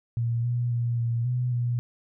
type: tone with pitch steps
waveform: sine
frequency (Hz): 117.2 / 120.9 / 118.8 / 117.2 / 124.3 / 120.8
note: A#2 / B2 / A#2 / A#2 / B2 / B2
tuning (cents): +10 / -36 / +33 / +10 / +12 / -38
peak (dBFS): -23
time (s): 0.17-1.79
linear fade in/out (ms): 0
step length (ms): 270
effects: none